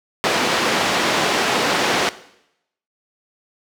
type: band-pass noise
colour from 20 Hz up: pink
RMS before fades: -19 dBFS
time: 0.24-2.09 s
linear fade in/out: 0 ms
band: 300 to 4800 Hz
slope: 12 dB/octave
effects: noise-tail reverb RT60 0.8 s tail -17 dB re dry